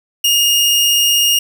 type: tone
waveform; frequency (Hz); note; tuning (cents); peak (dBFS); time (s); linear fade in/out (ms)
sawtooth; 2844; F7; +31; -7; 0.24-1.39; 5
effects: none